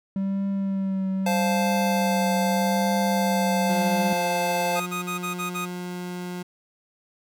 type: tone with vibrato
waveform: triangle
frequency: 193.6 Hz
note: G3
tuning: 21 cents flat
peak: -21 dBFS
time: 0.16-4.13 s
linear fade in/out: 2 ms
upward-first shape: triangle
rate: 0.8 Hz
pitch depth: 31 cents each way
type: chord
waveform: square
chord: F major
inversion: second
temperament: just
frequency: 523.8 / 698.5 / 873.1 Hz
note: C5 / F5 / A5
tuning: +2 / 0 / -14 cents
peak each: -28 dBFS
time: 1.26-4.8 s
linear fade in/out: 5 ms
type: tone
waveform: 30% pulse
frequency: 178.7 Hz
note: F3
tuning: 40 cents sharp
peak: -28 dBFS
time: 3.69-6.43 s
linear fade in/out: 10 ms
type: tone bursts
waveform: 25% pulse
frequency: 1244.5 Hz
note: D#6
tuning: in tune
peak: -24 dBFS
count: 6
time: 4.75-5.66 s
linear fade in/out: 20 ms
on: 120 ms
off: 38 ms
effects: none